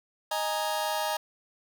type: chord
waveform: sawtooth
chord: D# suspended fourth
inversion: none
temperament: just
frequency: 622.3 / 829.7 / 933.4 Hz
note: D#5 / G#5 / A#5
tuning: 0 / -2 / +2 cents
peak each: -28 dBFS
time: 0.31-1.17 s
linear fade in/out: 5 ms
effects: none